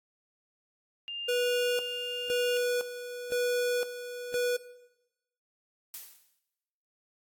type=tone; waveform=sine; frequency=2805 Hz; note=F7; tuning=7 cents sharp; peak=-35 dBFS; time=1.08-2.57 s; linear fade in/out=0 ms
type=tone with tremolo; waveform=square; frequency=489.5 Hz; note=B4; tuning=15 cents flat; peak=-27 dBFS; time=1.28-4.57 s; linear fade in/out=10 ms; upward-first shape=square; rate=0.98 Hz; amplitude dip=70%
type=noise with exponential decay; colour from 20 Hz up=blue; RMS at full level=-38 dBFS; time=5.94-6.39 s; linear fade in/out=1 ms; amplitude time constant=97 ms
effects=noise-tail reverb RT60 1.0 s tail -17 dB re dry + AAC 64 kbps